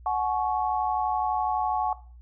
sine chord, F# suspended second, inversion none, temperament equal with one note detuned, 740 / 852 / 1108.7 Hz, F#5 / G#5 / C#6, 0 / +44 / 0 cents, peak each -27 / -27 / -30 dBFS, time 0.06-1.93 s, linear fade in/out 2 ms, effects noise-tail reverb RT60 0.4 s tail -17 dB re dry + added 60 Hz sine -45 dBFS peak until 2.21 s

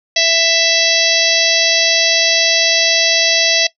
harmonic tone, 662 Hz, E5, 7 cents sharp, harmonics 1 / 3 / 4 / 5 / 6 / 7 / 8 / 9, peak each -19 / -19 / -19 / -19 / -19 / -19 / -19 / -19 dBFS, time 0.16-3.67 s, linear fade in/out 5 ms, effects noise-tail reverb RT60 0.1 s tail -18 dB re dry

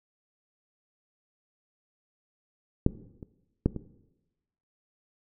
clicks, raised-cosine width 3 ms, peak -7 / -28 / -9 / -21 dBFS, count 4, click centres 2.864 / 3.228 / 3.66 / 3.763 s, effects noise-tail reverb RT60 1.0 s tail -17 dB re dry

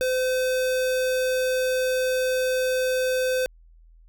square tone, 512 Hz, C5, 38 cents flat, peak -22 dBFS, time 0.01-3.46 s, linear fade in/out 0 ms, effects added 41 Hz sine -49 dBFS peak until 4.08 s

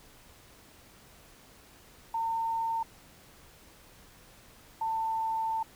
sine tone pair in turn, 908 / 893.4 Hz, A#5 / A5, -46 / +26 cents, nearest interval unison, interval 28 cents, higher first, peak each -28 dBFS, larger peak neither, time 2.14-2.83 / 4.81-5.63 s, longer second, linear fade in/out 5 ms, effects pink hiss -56 dBFS RMS until 5.75 s

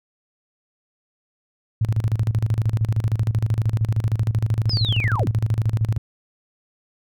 sine tone with tremolo, 110 Hz, A2, in tune, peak -15 dBFS, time 1.81-5.98 s, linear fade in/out 5 ms, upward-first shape square, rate 13 Hz, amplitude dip 80%
sine linear sweep, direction down, 5250 to 31.02 Hz, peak -23 dBFS, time 4.69-5.28 s, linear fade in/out 10 ms
effects none

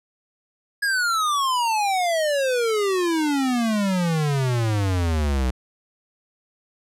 square exponential sweep, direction down, 1676 to 61.5 Hz, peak -20 dBFS, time 0.82-5.51 s, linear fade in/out 10 ms, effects low-pass 11000 Hz 12 dB/octave

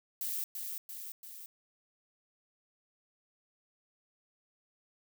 violet noise with echo, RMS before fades -36 dBFS, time 0.21-0.44 s, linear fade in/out 2 ms, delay 340 ms, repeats 3, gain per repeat -4 dB, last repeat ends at 1.46 s, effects none

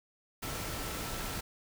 sine tone in noise, 1331 Hz, E6, 16 cents sharp, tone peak -49 dBFS, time 0.42-1.41 s, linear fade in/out 10 ms, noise pink, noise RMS -38 dBFS, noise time 0.42-1.41 s, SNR -14 dB, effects none

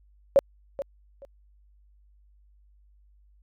sine tone with echo, 554.4 Hz, C#5, in tune, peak -13 dBFS, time 0.36-0.39 s, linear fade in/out 0 ms, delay 430 ms, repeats 2, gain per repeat -14 dB, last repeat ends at 1.25 s, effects added 50 Hz sine -56 dBFS peak until 3.42 s + AAC 64 kbps

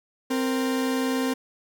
40% pulse tone pair together, 261.6 / 463.3 Hz, C4 / A#4, 0 / -11 cents, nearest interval minor seventh, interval 989 cents, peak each -23 / -29 dBFS, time 0.3-1.34 s, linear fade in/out 10 ms, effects none

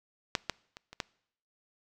clicks, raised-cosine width 0.2 ms, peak -9 / -12 / -27 / -28 / -14 dBFS, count 5, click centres 0.352 / 0.497 / 0.769 / 0.93 / 1.002 s, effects noise-tail reverb RT60 0.7 s tail -24 dB re dry

